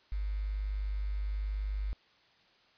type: tone with quantisation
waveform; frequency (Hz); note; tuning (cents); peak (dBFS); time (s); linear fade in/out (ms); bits
sine; 50.5; G#1; -48; -31; 0.12-1.93; 0; 9
effects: white hiss -65 dBFS RMS until 2.77 s + resampled to 11025 Hz